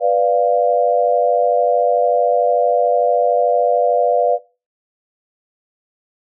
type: chord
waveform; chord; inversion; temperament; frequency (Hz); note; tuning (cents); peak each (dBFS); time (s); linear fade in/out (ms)
sine; B diminished; none; equal; 493.9 / 587.3 / 698.5; B4 / D5 / F5; 0 / 0 / 0; -16; 0-4.39; 50
effects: noise-tail reverb RT60 0.3 s tail -19 dB re dry